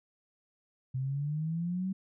sine exponential sweep, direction up, 128.1 to 193.3 Hz, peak -30 dBFS, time 0.94-1.93 s, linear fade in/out 10 ms, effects none

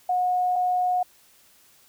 sine tone pair in turn, 726 / 726 Hz, F#5 / F#5, -33 / -33 cents, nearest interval unison, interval 0 cents, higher neither, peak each -20 / -20 dBFS, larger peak neither, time 0.09-0.56 / 0.56-1.03 s, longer neither, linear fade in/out 5 ms, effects white hiss -57 dBFS RMS until 1.88 s

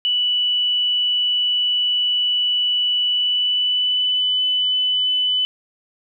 sine tone with pitch glide, 2960 to 3001 Hz, F#7 to F#7, 0 to +24 cents, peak -16 dBFS, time 0.05-5.45 s, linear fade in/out 0 ms, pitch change +24 cents, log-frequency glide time 3.07-4.31 s, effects none

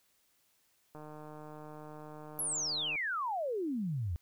click train, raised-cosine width 1 ms, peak -35 dBFS, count 306, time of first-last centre 0.95-2.957 s, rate 152 Hz
sine exponential sweep, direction down, 11610 to 77.9 Hz, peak -32 dBFS, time 2.39-4.16 s, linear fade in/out 0 ms
effects white hiss -72 dBFS RMS until 4.21 s

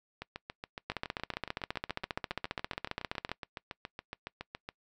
two click trains, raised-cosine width 0.3 ms, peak -17 / -23 dBFS, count 37 / 33, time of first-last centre 0.9-3.316 / 0.22-4.689 s, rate 14.9 / 7.16 Hz, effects noise-tail reverb RT60 0.1 s tail -23 dB re dry

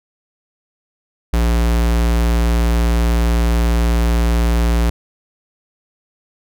square tone, 58.1 Hz, A#1, 5 cents flat, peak -13 dBFS, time 1.33-4.9 s, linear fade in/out 5 ms, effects none

